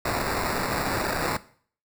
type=noise with sample-and-hold; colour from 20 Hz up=blue; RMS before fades=-27 dBFS; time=0.05-1.37 s; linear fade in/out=5 ms; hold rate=3150 Hz; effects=noise-tail reverb RT60 0.5 s tail -17 dB re dry